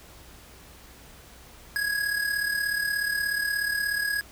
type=tone with amplitude modulation; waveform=square; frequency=1661.2 Hz; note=G#6; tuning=in tune; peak=-23 dBFS; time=1.76-4.21 s; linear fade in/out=0 ms; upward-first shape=sine; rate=36.7 Hz; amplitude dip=60%; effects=added 60 Hz sine -53 dBFS peak until 4.31 s + pink hiss -50 dBFS RMS until 4.31 s